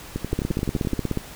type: two click trains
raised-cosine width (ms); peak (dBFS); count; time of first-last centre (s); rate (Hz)
3; -13 / -10; 10 / 15; 0.16-0.936 / 0.33-1.173; 11.6 / 16.6
effects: pink hiss -41 dBFS RMS until 1.35 s